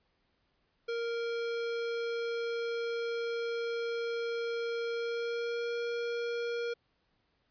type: tone with pitch glide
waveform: square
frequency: 466.2 to 471.6 Hz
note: A#4 to A#4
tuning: 0 to +20 cents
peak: -33 dBFS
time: 0.88-6.74 s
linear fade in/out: 10 ms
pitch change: +20 cents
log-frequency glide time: 4.91-5.75 s
effects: pink hiss -75 dBFS RMS until 7.5 s + resampled to 11025 Hz